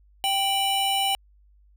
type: tone pair together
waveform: square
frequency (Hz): 784.5 / 2962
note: G5 / F#7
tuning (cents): +1 / +1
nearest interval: octave + major seventh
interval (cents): 2300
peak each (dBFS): -25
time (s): 0.24-1.15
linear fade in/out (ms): 0
effects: added 50 Hz sine -54 dBFS peak until 1.76 s